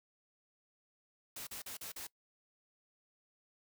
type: noise bursts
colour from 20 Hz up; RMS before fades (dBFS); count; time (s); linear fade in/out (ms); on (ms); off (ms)
white; -45; 5; 1.36-2.07; 5; 110; 40
effects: noise-tail reverb RT60 0.1 s tail -21 dB re dry